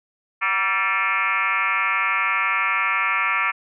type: tone with frequency modulation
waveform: sine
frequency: 1760 Hz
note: A6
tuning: in tune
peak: -18 dBFS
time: 0.41-3.52 s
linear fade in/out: 20 ms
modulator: 202 Hz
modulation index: 3.6
effects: none